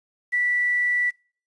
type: tone with quantisation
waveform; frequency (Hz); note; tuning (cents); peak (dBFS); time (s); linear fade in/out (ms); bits
sine; 1961; B6; -13; -19; 0.32-1.11; 20; 8
effects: noise-tail reverb RT60 0.4 s tail -23 dB re dry + resampled to 22050 Hz